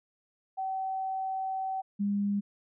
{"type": "tone pair in turn", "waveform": "sine", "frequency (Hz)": [764, 202.4], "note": ["G5", "G#3"], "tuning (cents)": [-45, -44], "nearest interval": "octave + major seventh", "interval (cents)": 2299, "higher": "first", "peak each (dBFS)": [-30, -26], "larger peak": "second", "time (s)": [[0.57, 1.82], [1.99, 2.41]], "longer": "first", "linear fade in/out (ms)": 20, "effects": []}